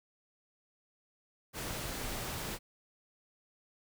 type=noise; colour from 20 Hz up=pink; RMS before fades=-39 dBFS; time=1.53-2.59 s; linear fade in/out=50 ms; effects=none